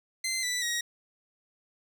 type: tone with pitch steps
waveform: 15% pulse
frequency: 2071 / 1979.8 / 1892.5 Hz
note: C7 / B6 / A#6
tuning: -18 / +4 / +26 cents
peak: -22 dBFS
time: 0.24-0.81 s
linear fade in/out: 5 ms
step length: 190 ms
effects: none

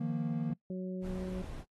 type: chord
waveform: triangle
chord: Eb suspended second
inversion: none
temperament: equal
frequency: 155.56 / 174.61 / 233.1 Hz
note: Eb3 / F3 / Bb3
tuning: 0 / 0 / 0 cents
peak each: -33 / -36 / -33 dBFS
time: 0-0.54 s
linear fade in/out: 10 ms
type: harmonic tone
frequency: 185 Hz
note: F#3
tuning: in tune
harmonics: 1 / 2 / 3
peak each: -36 / -42 / -46 dBFS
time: 0.7-1.42 s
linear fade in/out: 2 ms
type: noise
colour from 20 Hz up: brown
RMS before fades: -43 dBFS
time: 1.01-1.65 s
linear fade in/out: 50 ms
effects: noise-tail reverb RT60 0.1 s tail -21 dB re dry + AAC 32 kbps

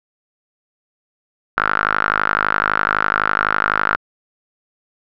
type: tone with band-pass filter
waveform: sawtooth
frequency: 51.91 Hz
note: G#1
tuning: in tune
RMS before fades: -18 dBFS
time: 1.57-3.96 s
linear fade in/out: 0 ms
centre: 1400 Hz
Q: 7.1
effects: resampled to 11025 Hz

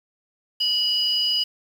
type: tone pair together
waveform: sine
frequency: 2935 / 4936 Hz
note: F#7 / D#8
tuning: -15 / -15 cents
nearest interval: major sixth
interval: 900 cents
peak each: -22 dBFS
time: 0.6-1.44 s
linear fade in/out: 10 ms
effects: 7-bit

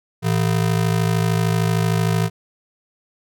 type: ring-modulated tone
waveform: square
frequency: 140 Hz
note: C#3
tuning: 18 cents sharp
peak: -14 dBFS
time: 0.22-2.3 s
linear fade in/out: 50 ms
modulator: 26.6 Hz
effects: none

